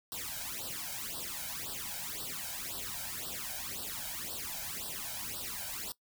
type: noise with flanger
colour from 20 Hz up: white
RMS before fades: -40 dBFS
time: 0.12-5.92 s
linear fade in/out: 0 ms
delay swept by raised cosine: 0.22 to 1.32 ms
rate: 1.9 Hz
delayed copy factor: +0.95
effects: noise-tail reverb RT60 0.1 s tail -20 dB re dry